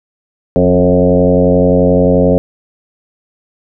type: tone with frequency modulation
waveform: sine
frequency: 354.4 Hz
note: F4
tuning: 25 cents sharp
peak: -6 dBFS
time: 0.56-2.38 s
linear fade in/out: 0 ms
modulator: 91.4 Hz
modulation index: 2.8
effects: none